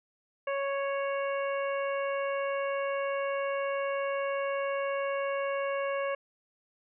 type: harmonic tone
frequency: 554.4 Hz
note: C#5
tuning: in tune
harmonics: 1 / 2 / 3 / 4 / 5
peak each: -30 / -36 / -40 / -42 / -44 dBFS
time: 0.47-6.15 s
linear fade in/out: 5 ms
effects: none